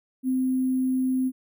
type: tone with sample-and-hold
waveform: sine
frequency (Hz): 258.8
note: C4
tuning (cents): -19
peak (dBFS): -21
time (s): 0.23-1.32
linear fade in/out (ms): 50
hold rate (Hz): 11025
effects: none